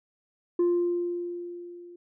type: tone with level ramp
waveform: sine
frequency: 349.2 Hz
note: F4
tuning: in tune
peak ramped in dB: -17 to -44 dBFS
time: 0.59-1.96 s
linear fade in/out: 5 ms
effects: tanh soft clip ceiling -19 dBFS